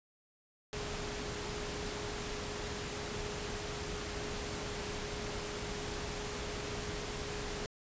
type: tone in noise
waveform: sine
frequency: 415.3 Hz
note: G#4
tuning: in tune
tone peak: -44 dBFS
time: 0.73-7.66 s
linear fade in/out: 0 ms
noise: pink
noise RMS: -40 dBFS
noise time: 0.73-7.66 s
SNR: -7 dB
effects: resampled to 16000 Hz